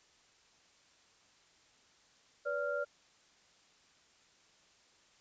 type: tone cluster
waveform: sine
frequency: 492 / 577 / 1392 Hz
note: B4 / D5 / F6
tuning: -7 / -31 / -6 cents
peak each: -40 / -35 / -38 dBFS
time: 2.45-2.85 s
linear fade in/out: 20 ms
effects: white hiss -66 dBFS RMS until 5.2 s + resampled to 16000 Hz